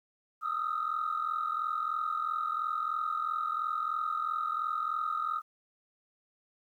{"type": "tone cluster", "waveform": "sine", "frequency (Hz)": [1226, 1269, 1350], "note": ["D#6", "D#6", "E6"], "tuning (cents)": [-26, 34, 41], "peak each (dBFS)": [-33, -33, -35], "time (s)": [0.41, 5.42], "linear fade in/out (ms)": 50, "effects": ["tanh soft clip ceiling -23 dBFS", "11-bit"]}